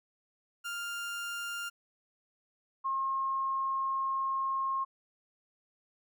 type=tone pair in turn; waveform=30% pulse / sine; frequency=1399 / 1074.1 Hz; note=F6 / C6; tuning=+3 / +45 cents; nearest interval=perfect fourth; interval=458 cents; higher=first; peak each=-33 / -29 dBFS; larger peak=second; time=0.64-1.7 / 2.84-4.85 s; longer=second; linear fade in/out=20 ms; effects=none